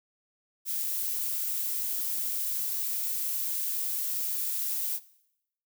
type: noise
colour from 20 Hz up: violet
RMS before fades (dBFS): -31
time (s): 0.65-5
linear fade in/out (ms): 50
effects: noise-tail reverb RT60 0.8 s tail -19 dB re dry